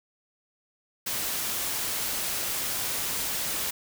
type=noise; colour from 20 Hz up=white; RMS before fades=-30 dBFS; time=1.06-3.71 s; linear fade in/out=10 ms; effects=none